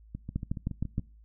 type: two click trains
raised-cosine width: 5 ms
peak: -24 / -17 dBFS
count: 7 / 5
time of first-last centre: 0.15-0.994 / 0.36-0.981 s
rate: 7.11 / 6.44 Hz
effects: noise-tail reverb RT60 0.4 s tail -24 dB re dry + added 54 Hz sine -52 dBFS peak until 1.24 s